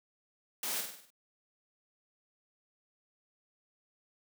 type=noise with echo; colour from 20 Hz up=white; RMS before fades=-36 dBFS; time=0.63-0.81 s; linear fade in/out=2 ms; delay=49 ms; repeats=6; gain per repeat=-5 dB; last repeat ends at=1.104 s; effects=high-pass 200 Hz 12 dB/octave